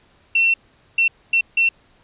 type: tone bursts at uneven times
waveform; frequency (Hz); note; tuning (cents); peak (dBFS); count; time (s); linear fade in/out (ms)
sine; 2705; E7; +44; -13; 4; 0.35-0.54 / 0.98-1.08 / 1.33-1.41 / 1.57-1.69; 5
effects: pink hiss -56 dBFS RMS until 2.03 s + resampled to 8000 Hz